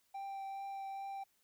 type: tone with vibrato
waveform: triangle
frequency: 784 Hz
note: G5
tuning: in tune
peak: -39 dBFS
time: 0.14-1.24 s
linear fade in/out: 10 ms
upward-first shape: triangle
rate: 2.4 Hz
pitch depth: 11 cents each way
effects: white hiss -75 dBFS RMS until 1.43 s